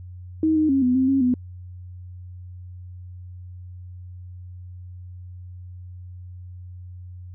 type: tone with pitch steps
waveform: sine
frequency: 316.1 / 309.8 / 271.3 / 249.9 / 261.5 / 271.3 / 249.3 Hz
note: D#4 / D#4 / C#4 / B3 / C4 / C#4 / B3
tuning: +27 / -7 / -37 / +21 / -1 / -37 / +16 cents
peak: -16 dBFS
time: 0.43-1.34 s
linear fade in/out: 2 ms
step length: 130 ms
effects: added 90 Hz sine -36 dBFS peak until 7.34 s